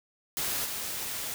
white noise with level steps, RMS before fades -31 / -35 dBFS, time 0.37-1.34 s, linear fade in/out 0 ms, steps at 0.64 s, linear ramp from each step 20 ms, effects none

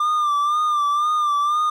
triangle tone with vibrato, 1192 Hz, D6, 25 cents sharp, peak -15 dBFS, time 0-1.7 s, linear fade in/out 5 ms, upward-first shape sine, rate 2 Hz, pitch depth 52 cents each way, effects none

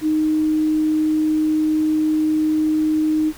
sine tone, 310 Hz, D#4, 6 cents flat, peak -15 dBFS, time 0.01-3.33 s, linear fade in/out 50 ms, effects pink hiss -41 dBFS RMS until 3.37 s

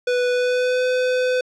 square tone with pitch glide, 493.9 to 504.9 Hz, B4 to B4, 0 to +38 cents, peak -18 dBFS, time 0.07-1.41 s, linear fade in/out 5 ms, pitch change +38 cents, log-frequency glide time 0.31-0.85 s, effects low-pass 5000 Hz 12 dB/octave

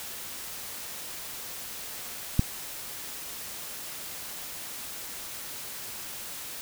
click, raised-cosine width 5 ms, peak -8 dBFS, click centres 2.394 s, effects white hiss -39 dBFS RMS until 6.61 s

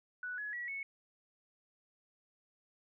sine tone with pitch steps, 1480 / 1690.3 / 1930.4 / 2205 Hz, F#6 / G#6 / B6 / C#7, 0 / +30 / -40 / -10 cents, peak -38 dBFS, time 0.23-0.83 s, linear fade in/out 2 ms, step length 150 ms, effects none

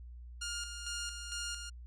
10% pulse tone with tremolo, 1413 Hz, F6, 20 cents sharp, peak -29 dBFS, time 0.41-1.7 s, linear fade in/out 10 ms, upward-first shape square, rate 2.2 Hz, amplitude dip 50%, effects added 60 Hz sine -46 dBFS peak until 1.86 s + resampled to 22050 Hz

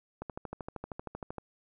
click train, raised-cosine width 1 ms, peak -24 dBFS, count 16, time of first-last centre 0.22-1.383 s, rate 12.9 Hz, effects none

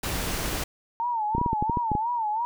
pink noise, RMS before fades -29 dBFS, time 0.03-0.64 s, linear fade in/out 5 ms
sine tone with vibrato, 903 Hz, A5, 45 cents sharp, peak -24 dBFS, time 1-2.45 s, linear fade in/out 0 ms, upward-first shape sine, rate 2.9 Hz, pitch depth 130 cents each way
clicks, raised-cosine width 3 ms, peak -14 dBFS, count 10, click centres 1.35 / 1.382 / 1.414 / 1.462 / 1.531 / 1.625 / 1.697 / 1.772 / 1.917 / 1.952 s
effects none

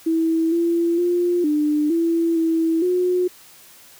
sine tone with pitch steps, 325.7 / 338.8 / 351.1 / 299.1 / 333.5 / 326.5 / 361.2 Hz, E4 / E4 / F4 / D4 / E4 / E4 / F#4, -21 / +48 / +9 / +32 / +20 / -17 / -42 cents, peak -16 dBFS, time 0.06-3.28 s, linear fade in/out 10 ms, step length 460 ms, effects white hiss -47 dBFS RMS until 3.99 s + high-pass 60 Hz 12 dB/octave

